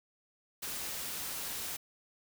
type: noise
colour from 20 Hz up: white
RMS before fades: -39 dBFS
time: 0.62-1.77 s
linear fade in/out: 10 ms
effects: none

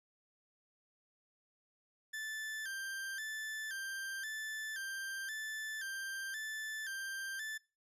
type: tone with vibrato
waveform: 40% pulse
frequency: 1663 Hz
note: G#6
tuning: 2 cents sharp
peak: -39 dBFS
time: 2.13-7.58 s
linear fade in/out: 10 ms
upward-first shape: square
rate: 0.95 Hz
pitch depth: 90 cents each way
effects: noise-tail reverb RT60 0.3 s tail -21 dB re dry + resampled to 32000 Hz

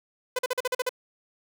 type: tone bursts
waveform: sawtooth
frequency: 504 Hz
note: B4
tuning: 35 cents sharp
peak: -20 dBFS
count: 8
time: 0.36-0.893 s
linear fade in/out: 5 ms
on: 29 ms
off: 43 ms
effects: none

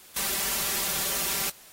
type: noise with comb filter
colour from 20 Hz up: white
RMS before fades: -28 dBFS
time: 0.16-1.5 s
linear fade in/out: 5 ms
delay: 5.1 ms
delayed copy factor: +0.8
effects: white hiss -51 dBFS RMS until 1.72 s + AAC 48 kbps

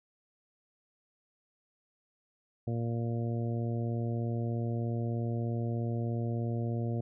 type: harmonic tone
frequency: 116.8 Hz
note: A#2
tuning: 4 cents sharp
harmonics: 1 / 2 / 3 / 4 / 5 / 6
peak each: -31 / -37 / -41 / -43 / -45 / -47 dBFS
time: 2.67-7.01 s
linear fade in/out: 5 ms
effects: none

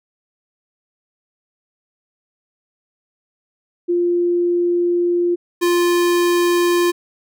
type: tone pair in turn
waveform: sine / square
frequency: 349.2 / 349.2 Hz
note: F4 / F4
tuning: 0 / 0 cents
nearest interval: unison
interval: 0 cents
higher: neither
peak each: -14 dBFS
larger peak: neither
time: 3.88-5.36 / 5.61-6.92 s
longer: first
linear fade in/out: 20 ms
effects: none

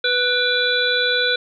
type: harmonic tone with a mistuned harmonic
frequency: 493.9 Hz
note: B4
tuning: in tune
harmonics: 1 / 3 / 5 / 7 / 8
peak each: -23 / -20 / -29 / -23 / -22 dBFS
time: 0.04-1.36 s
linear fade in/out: 5 ms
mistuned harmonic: 5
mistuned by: -60 cents
effects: none

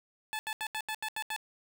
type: tone bursts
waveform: 15% pulse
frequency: 868 Hz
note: A5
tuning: 24 cents flat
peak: -27 dBFS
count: 8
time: 0.33-1.363 s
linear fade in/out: 0 ms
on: 60 ms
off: 79 ms
effects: none

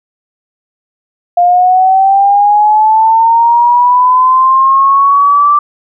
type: linear sweep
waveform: sine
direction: up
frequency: 698.5 to 1174.7 Hz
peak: -4 dBFS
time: 1.37-5.59 s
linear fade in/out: 5 ms
effects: none

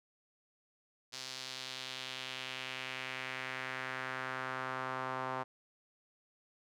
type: tone with band-pass filter sweep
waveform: sawtooth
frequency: 130 Hz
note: C3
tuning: 11 cents flat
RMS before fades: -41 dBFS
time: 1.12-5.44 s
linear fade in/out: 20 ms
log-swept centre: 4900 to 1000 Hz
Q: 1.9
effects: none

